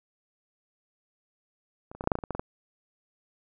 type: clicks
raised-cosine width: 1 ms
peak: -28 / -30 / -16 / -26 / -8 / -8 / -14 / -20 / -21 / -16 / -20 / -16 dBFS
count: 12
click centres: 1.915 / 1.95 / 2.009 / 2.04 / 2.074 / 2.118 / 2.154 / 2.188 / 2.238 / 2.307 / 2.35 / 2.395 s
effects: none